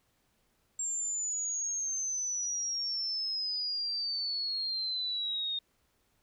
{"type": "exponential sweep", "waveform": "sine", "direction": "down", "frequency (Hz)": [7459, 3682], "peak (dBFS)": -31, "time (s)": [0.79, 5.59], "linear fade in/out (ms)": 5, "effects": ["pink hiss -73 dBFS RMS until 6.22 s"]}